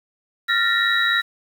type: tone cluster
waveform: sine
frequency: 1387 / 1793 / 1896 / 3858 Hz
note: F6 / A6 / A#6 / B7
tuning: -12 / +32 / +29 / -41 cents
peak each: -22 dBFS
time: 0.48-1.22 s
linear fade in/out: 20 ms
effects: 7-bit